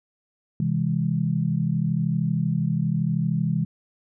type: chord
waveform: sine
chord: C augmented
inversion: none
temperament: just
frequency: 130.81 / 163.52 / 204.4 Hz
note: C3 / E3 / G#3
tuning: 0 / -14 / -27 cents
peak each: -26 / -23 / -27 dBFS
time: 0.6-3.65 s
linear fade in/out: 2 ms
effects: none